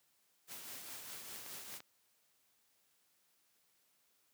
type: noise with tremolo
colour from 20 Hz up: white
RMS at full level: -47 dBFS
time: 0.47-1.81 s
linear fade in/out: 50 ms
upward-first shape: triangle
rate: 4.9 Hz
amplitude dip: 40%
type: clicks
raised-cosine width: 0.2 ms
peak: -33 dBFS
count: 4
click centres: 1.36 / 1.463 / 1.74 / 1.804 s
effects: white hiss -75 dBFS RMS until 4.33 s + high-pass 100 Hz 12 dB/octave